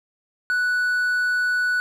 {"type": "tone", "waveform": "triangle", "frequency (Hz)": 1480, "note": "F#6", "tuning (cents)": 0, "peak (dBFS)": -17, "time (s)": [0.5, 1.8], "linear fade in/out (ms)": 0, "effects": []}